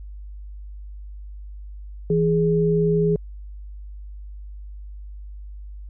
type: tone pair together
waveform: sine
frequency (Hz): 165.2 / 416.3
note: E3 / G#4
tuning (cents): +4 / +4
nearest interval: octave + major third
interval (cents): 1600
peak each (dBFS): -19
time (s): 2.1-3.16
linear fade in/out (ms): 2
effects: added 50 Hz sine -34 dBFS peak until 5.89 s